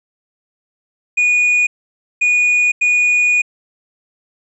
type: tone bursts at uneven times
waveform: triangle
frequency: 2457 Hz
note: D#7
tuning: 22 cents flat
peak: -9 dBFS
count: 3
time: 1.17-1.67 / 2.21-2.72 / 2.81-3.42 s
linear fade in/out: 10 ms
effects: resampled to 22050 Hz